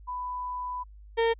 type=tone pair in turn; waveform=sine / 35% pulse; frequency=995 / 458.1 Hz; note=B5 / A#4; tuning=+13 / -30 cents; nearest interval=octave + minor second; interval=1343 cents; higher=first; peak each=-31 / -20 dBFS; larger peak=second; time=0.07-0.84 / 1.17-1.34 s; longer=first; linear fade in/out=20 ms; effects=added 51 Hz sine -46 dBFS peak until 1.39 s + resampled to 8000 Hz